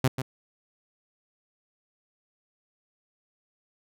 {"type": "tone with echo", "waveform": "sawtooth", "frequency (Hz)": 130.3, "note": "C3", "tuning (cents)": -7, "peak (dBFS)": -15, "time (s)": [0.04, 0.08], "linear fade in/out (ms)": 5, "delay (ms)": 140, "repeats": 1, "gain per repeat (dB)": -9, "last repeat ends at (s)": 0.22, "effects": []}